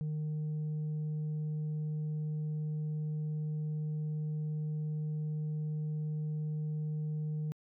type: tone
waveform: sine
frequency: 152.9 Hz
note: D#3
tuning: 30 cents flat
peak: -30 dBFS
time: 0.01-7.52 s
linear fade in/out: 0 ms
effects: tanh soft clip ceiling -32 dBFS